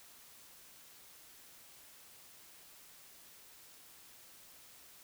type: silence
effects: white hiss -58 dBFS RMS until 5.03 s